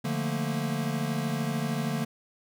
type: chord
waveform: square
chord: Bb major seventh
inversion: first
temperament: equal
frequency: 146.83 / 174.61 / 220 / 233.1 Hz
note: D3 / F3 / A3 / Bb3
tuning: 0 / 0 / 0 / 0 cents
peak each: -32 / -36 / -35 / -34 dBFS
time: 0.04-2.05 s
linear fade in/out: 10 ms
effects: none